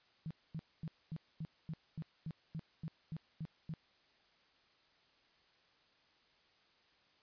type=tone bursts; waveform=sine; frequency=159.7 Hz; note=D#3; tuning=45 cents sharp; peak=-39 dBFS; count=13; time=0.26-3.738 s; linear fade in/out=0 ms; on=46 ms; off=240 ms; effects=white hiss -70 dBFS RMS until 7.22 s + resampled to 11025 Hz